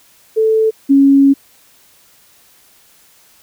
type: tone pair in turn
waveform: sine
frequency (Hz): 440.4 / 276.2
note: A4 / C#4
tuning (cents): +2 / -6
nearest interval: minor sixth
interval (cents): 808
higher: first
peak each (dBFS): -9 / -5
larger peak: second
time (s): 0.36-0.71 / 0.89-1.34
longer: second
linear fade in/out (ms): 20
effects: white hiss -49 dBFS RMS until 3.42 s